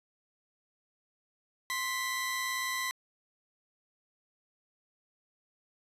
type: tone pair together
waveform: sawtooth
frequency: 1048.9 / 1980 Hz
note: C6 / B6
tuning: +4 / +4 cents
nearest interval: major seventh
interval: 1100 cents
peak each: -32 / -30 dBFS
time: 1.7-2.91 s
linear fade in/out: 0 ms
effects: resampled to 32000 Hz